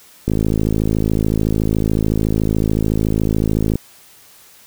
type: click train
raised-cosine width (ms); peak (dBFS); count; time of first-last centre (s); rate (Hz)
3; -4; 188; 0.28-3.756; 53.8
effects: white hiss -46 dBFS RMS until 4.66 s

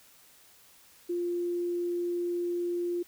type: tone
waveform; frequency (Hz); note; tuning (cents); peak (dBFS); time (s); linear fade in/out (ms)
sine; 349.2; F4; 0; -28; 1.09-3.03; 10
effects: white hiss -58 dBFS RMS until 3.07 s

